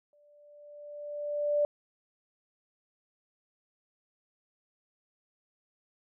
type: tone with exponential growth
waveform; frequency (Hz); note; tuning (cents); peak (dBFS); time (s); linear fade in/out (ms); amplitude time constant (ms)
sine; 587.3; D5; 0; -22; 0.13-1.65; 1; 330
effects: none